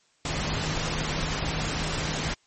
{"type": "tone in noise", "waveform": "sine", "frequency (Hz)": 155.56, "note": "D#3", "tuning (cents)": 0, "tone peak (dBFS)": -34, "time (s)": [0.25, 2.34], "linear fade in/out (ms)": 2, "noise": "pink", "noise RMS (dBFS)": -29, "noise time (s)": [0.25, 2.34], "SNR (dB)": -8, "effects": ["white hiss -65 dBFS RMS until 2.46 s", "MP3 32 kbps"]}